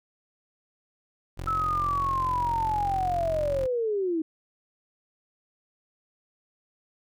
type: tone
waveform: 20% pulse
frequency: 44.63 Hz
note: F1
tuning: 38 cents sharp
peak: -28 dBFS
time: 1.37-3.67 s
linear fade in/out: 20 ms
type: linear sweep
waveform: sine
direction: down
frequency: 1318.5 to 310.3 Hz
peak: -24 dBFS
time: 1.47-4.22 s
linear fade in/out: 5 ms
effects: none

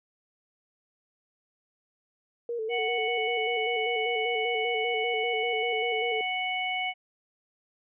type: tone with vibrato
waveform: sine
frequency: 455.7 Hz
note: A#4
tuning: 39 cents flat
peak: -29 dBFS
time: 2.49-6.21 s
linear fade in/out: 2 ms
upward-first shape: square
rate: 5.1 Hz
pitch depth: 62 cents each way
type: harmonic tone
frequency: 740 Hz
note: F#5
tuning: in tune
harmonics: 1 / 3 / 4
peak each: -32 / -30 / -35 dBFS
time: 2.69-6.94 s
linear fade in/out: 50 ms
effects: none

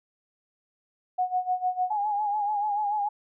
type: tone with tremolo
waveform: sine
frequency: 733 Hz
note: F#5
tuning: 16 cents flat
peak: -21 dBFS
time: 1.18-1.93 s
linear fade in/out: 10 ms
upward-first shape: sine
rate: 6.6 Hz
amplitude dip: 85%
type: tone with vibrato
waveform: sine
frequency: 830.6 Hz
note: G#5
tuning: in tune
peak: -24 dBFS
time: 1.9-3.09 s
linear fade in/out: 10 ms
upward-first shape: sine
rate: 6.9 Hz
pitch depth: 54 cents each way
effects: none

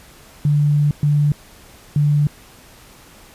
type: tone bursts at uneven times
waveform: sine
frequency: 146.83 Hz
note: D3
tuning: in tune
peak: -12 dBFS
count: 3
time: 0.45-0.91 / 1.03-1.32 / 1.96-2.27 s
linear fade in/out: 2 ms
effects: pink hiss -45 dBFS RMS until 3.34 s + resampled to 32000 Hz

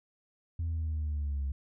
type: linear sweep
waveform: sine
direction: down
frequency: 84.1 to 67.4 Hz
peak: -28 dBFS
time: 0.59-1.52 s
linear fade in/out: 5 ms
effects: tanh soft clip ceiling -28 dBFS

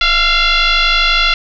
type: tone with frequency modulation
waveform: sine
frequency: 662 Hz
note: E5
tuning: 7 cents sharp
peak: -9 dBFS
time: 0.01-1.34 s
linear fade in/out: 2 ms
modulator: 688 Hz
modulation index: 5.3
effects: none

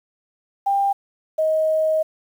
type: tone pair in turn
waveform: sine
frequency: 795 / 629.5 Hz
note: G5 / D#5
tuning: +24 / +20 cents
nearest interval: major third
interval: 404 cents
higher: first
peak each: -16 dBFS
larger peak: neither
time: 0.66-0.93 / 1.38-2.03 s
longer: second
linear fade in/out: 10 ms
effects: 8-bit

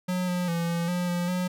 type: tone with pitch steps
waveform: square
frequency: 181.8 / 178.8 / 168.9 / 169.8 / 177.9 / 175.5 / 181.1 Hz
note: F#3 / F3 / E3 / F3 / F3 / F3 / F#3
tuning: -30 / +41 / +42 / -48 / +32 / +9 / -37 cents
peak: -26 dBFS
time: 0.08-1.48 s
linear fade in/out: 10 ms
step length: 200 ms
effects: none

